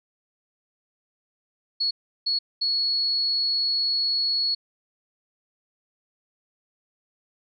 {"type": "tone bursts at uneven times", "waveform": "sine", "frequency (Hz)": 4364, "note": "C#8", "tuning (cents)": -28, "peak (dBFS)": -21, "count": 3, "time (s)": [[1.8, 1.91], [2.26, 2.39], [2.61, 4.55]], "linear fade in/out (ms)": 10, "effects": []}